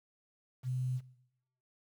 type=tone with quantisation; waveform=sine; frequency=127.3 Hz; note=C3; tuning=47 cents flat; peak=-32 dBFS; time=0.63-1.01 s; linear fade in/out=50 ms; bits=10; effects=noise-tail reverb RT60 0.8 s tail -18 dB re dry